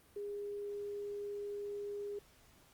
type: tone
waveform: sine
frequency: 408.6 Hz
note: G#4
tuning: 28 cents flat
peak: -39 dBFS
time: 0.16-2.19 s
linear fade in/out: 5 ms
effects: pink hiss -65 dBFS RMS until 2.73 s + Opus 32 kbps